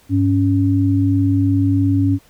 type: tone pair together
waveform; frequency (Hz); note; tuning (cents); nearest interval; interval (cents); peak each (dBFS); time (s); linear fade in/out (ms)
sine; 100.55 / 278.7; G2 / C#4; +44 / +9; octave + tritone; 1765; -15; 0.09-2.19; 50
effects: pink hiss -52 dBFS RMS until 2.29 s